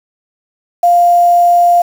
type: tone with quantisation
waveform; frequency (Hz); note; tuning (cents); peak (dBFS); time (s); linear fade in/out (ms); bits
sine; 698.5; F5; 0; -5; 0.83-1.82; 5; 5
effects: none